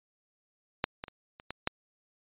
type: clicks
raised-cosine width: 0.3 ms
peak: -10 / -20 / -28 / -30 / -20 / -12 dBFS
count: 6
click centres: 0.841 / 1.039 / 1.082 / 1.399 / 1.506 / 1.674 s
effects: resampled to 8000 Hz